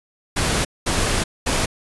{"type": "noise bursts at uneven times", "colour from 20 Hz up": "pink", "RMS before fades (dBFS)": -20, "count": 3, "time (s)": [[0.36, 0.65], [0.86, 1.24], [1.46, 1.66]], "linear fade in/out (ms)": 10, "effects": ["resampled to 24000 Hz"]}